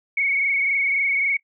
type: tone with frequency modulation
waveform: sine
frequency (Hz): 2217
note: C#7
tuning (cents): 0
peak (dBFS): -18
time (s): 0.17-1.37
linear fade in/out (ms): 5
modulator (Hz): 23.7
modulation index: 2.4
effects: noise-tail reverb RT60 0.1 s tail -22 dB re dry